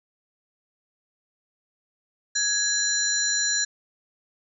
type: tone cluster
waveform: sine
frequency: 1668 / 4076 / 5780 / 7050 Hz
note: G#6 / C8 / F#8 / A8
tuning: +7 / -46 / -41 / +2 cents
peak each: -27 dBFS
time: 2.35-3.65 s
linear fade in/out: 10 ms
effects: none